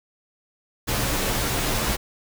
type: noise with comb filter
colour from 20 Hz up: pink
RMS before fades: -24 dBFS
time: 0.87-1.97 s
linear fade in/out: 20 ms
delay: 12 ms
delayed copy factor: -0.5
effects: none

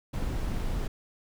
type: noise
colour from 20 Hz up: brown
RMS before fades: -30 dBFS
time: 0.13-0.88 s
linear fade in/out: 10 ms
effects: none

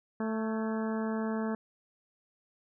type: harmonic tone with a mistuned harmonic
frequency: 220.8 Hz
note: A3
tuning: 6 cents sharp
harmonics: 1 / 2 / 3 / 4 / 5 / 6 / 7 / 8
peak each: -31 / -37 / -41 / -43 / -45 / -47 / -48 / -49 dBFS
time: 0.2-1.55 s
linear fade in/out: 2 ms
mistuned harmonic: 8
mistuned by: -65 cents
effects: none

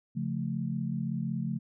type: chord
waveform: sine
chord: Db augmented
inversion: none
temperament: equal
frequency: 138.59 / 174.61 / 220 Hz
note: Db3 / F3 / A3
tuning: 0 / 0 / 0 cents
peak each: -34 dBFS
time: 0.15-1.59 s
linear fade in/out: 20 ms
effects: none

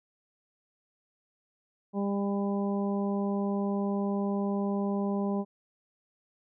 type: harmonic tone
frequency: 200 Hz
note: G3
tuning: 35 cents sharp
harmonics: 1 / 2 / 3 / 4 / 5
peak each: -28 / -34 / -38 / -40 / -42 dBFS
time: 1.93-5.45 s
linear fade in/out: 50 ms
effects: none

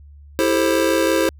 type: chord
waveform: square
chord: A minor seventh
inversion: second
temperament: just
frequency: 330 / 396 / 440 / 528 Hz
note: E4 / G4 / A4 / C5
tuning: +2 / +18 / 0 / +16 cents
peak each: -20 / -24 / -25 / -20 dBFS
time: 0.39-1.29 s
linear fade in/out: 0 ms
effects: added 72 Hz sine -40 dBFS peak until 1.39 s

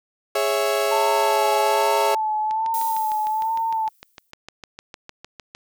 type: chord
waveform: 35% pulse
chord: C# minor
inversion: second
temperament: equal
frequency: 415.3 / 554.4 / 659.3 Hz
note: G#4 / C#5 / E5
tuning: 0 / 0 / 0 cents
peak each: -22 dBFS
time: 0.35-2.15 s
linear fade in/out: 5 ms
type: tone with vibrato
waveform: sine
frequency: 880 Hz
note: A5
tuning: in tune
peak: -20 dBFS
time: 0.91-3.89 s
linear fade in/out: 10 ms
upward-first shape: sine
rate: 1.2 Hz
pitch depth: 48 cents each way
type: click train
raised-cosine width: 0.2 ms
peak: -20 dBFS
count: 21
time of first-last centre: 2.51-5.55 s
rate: 6.58 Hz
type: noise with exponential decay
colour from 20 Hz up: violet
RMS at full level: -29 dBFS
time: 2.74-4.31 s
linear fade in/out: 1 ms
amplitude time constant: 340 ms
effects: none

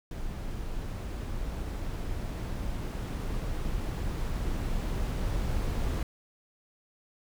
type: noise with level ramp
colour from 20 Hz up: brown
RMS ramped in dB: -36 to -29 dBFS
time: 0.11-6.03 s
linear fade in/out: 2 ms
effects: none

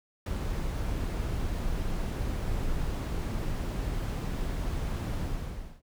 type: noise with ADSR envelope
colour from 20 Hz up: brown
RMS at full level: -28 dBFS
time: 0.26-5.82 s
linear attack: 6 ms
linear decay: 6 ms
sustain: -3 dB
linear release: 610 ms
effects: none

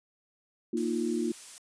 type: chord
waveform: sine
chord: Bb suspended fourth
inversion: none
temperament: equal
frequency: 233.1 / 311.1 / 349.2 Hz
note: Bb3 / Eb4 / F4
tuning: 0 / 0 / 0 cents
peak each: -31 / -33 / -31 dBFS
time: 0.73-1.32 s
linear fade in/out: 5 ms
type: noise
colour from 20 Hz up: blue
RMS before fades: -43 dBFS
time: 0.77-1.58 s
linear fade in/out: 0 ms
effects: resampled to 22050 Hz

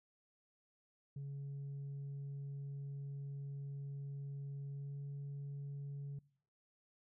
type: tone with pitch glide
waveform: sine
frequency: 139.9 to 141.04 Hz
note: C#3 to C#3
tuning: +16 to +30 cents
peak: -40 dBFS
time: 1.16-6.19 s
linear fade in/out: 5 ms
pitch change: +14 cents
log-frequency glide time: 4.71-4.99 s
effects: noise-tail reverb RT60 0.7 s tail -25 dB re dry + tanh soft clip ceiling -41 dBFS

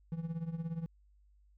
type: tone with tremolo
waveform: triangle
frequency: 164.81 Hz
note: E3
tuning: in tune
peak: -30 dBFS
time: 0.12-0.86 s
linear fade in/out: 0 ms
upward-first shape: triangle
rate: 17 Hz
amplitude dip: 85%
effects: added 50 Hz sine -62 dBFS peak until 1.57 s

